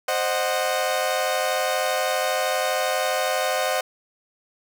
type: chord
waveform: sawtooth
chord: C diminished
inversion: none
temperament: equal with one note detuned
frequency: 523.3 / 615.8 / 740 Hz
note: C5 / Eb5 / Gb5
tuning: 0 / -18 / 0 cents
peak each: -22 dBFS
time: 0.08-3.81 s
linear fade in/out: 5 ms
effects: none